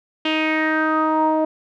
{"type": "tone with low-pass filter sweep", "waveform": "sawtooth", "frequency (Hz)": 313.3, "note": "D#4", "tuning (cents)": 12, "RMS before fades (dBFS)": -19, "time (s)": [0.25, 1.45], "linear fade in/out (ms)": 5, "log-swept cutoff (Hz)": [3000, 740], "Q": 5.4, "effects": []}